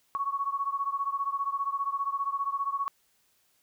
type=beating tone pair; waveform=sine; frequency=1108 / 1123 Hz; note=C#6 / C#6; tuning=-1 / +22 cents; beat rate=15 Hz; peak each=-30 / -32 dBFS; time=0.15-2.88 s; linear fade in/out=0 ms; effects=white hiss -69 dBFS RMS until 3.62 s